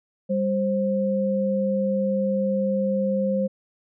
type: tone pair together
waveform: sine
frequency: 197.97 / 528 Hz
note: G3 / C5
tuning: +17 / +16 cents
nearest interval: octave + perfect fourth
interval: 1699 cents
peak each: -23 dBFS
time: 0.29-3.48 s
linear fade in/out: 20 ms
effects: none